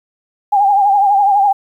sine tone with vibrato, 803 Hz, G5, 41 cents sharp, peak -8 dBFS, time 0.52-1.53 s, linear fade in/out 10 ms, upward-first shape triangle, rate 12 Hz, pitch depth 82 cents each way, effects 8-bit

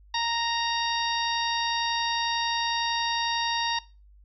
harmonic tone, 931 Hz, A#5, 2 cents flat, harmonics 1 / 2 / 3 / 4 / 5 / 6, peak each -28 / -33 / -35 / -30 / -34 / -36 dBFS, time 0.14-3.79 s, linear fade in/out 5 ms, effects noise-tail reverb RT60 0.3 s tail -21 dB re dry + added 50 Hz sine -51 dBFS peak until 4.24 s

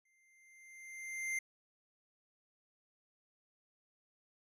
square tone with exponential growth, 2093 Hz, C7, in tune, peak -34 dBFS, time 0.05-1.39 s, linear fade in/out 5 ms, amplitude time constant 290 ms, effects low-pass 12000 Hz 12 dB/octave

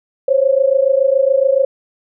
sine tone pair together, 526 / 553.1 Hz, C5 / C#5, +9 / -4 cents, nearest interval minor second, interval 87 cents, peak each -13 dBFS, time 0.28-1.65 s, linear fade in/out 5 ms, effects none

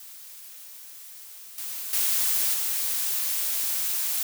blue noise with level steps, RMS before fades -44 / -34 / -24 / -27 dBFS, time 0-4.23 s, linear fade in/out 2 ms, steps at 1.58 / 1.93 / 2.54 s, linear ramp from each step 2 ms, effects none

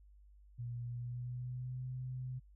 sine tone with pitch glide, 119.9 to 127.77 Hz, A#2 to C3, +49 to -41 cents, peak -39 dBFS, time 0.58-2.4 s, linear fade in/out 20 ms, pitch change +110 cents, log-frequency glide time 0.84-1.84 s, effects added 50 Hz sine -58 dBFS peak until 2.55 s

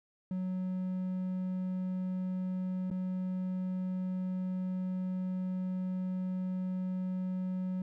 triangle tone with dropouts, 184.8 Hz, F#3, 2 cents flat, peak -30 dBFS, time 0.31-7.82 s, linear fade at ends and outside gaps 2 ms, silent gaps 2.902-2.912 s, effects none

